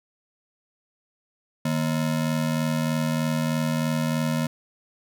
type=ring-modulated tone; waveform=square; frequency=196 Hz; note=G3; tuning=in tune; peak=-20 dBFS; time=1.65-4.47 s; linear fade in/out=5 ms; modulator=41.6 Hz; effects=none